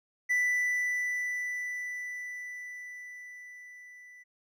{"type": "tone with level ramp", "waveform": "triangle", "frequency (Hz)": 1981, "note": "B6", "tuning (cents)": 5, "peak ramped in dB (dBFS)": [-22, -48], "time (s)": [0.29, 4.24], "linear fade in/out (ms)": 20, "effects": []}